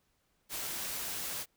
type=noise; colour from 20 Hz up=white; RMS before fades=-38 dBFS; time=0.49-1.46 s; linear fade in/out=50 ms; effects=pink hiss -75 dBFS RMS until 1.56 s